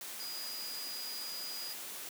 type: tone in noise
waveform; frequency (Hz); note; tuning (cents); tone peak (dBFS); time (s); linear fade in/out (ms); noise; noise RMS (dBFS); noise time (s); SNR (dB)
sine; 4900; D#8; -27; -41; 0.2-1.73; 2; white; -44; 0.01-2.09; 0
effects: high-pass 200 Hz 12 dB/octave